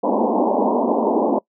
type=band-pass noise; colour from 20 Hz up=pink; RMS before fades=-18 dBFS; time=0.03-1.39 s; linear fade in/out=10 ms; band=210 to 1000 Hz; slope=96 dB/octave; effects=noise-tail reverb RT60 0.1 s tail -23 dB re dry